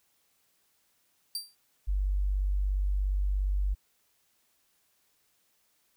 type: tone with exponential decay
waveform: sawtooth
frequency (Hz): 4699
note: D8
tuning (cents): 0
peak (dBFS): -26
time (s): 1.35-1.55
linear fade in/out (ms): 2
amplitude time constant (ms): 43
type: tone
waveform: sine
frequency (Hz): 48.55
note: G1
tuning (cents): -16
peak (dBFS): -25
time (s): 1.87-3.75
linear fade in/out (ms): 20
effects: white hiss -71 dBFS RMS until 5.96 s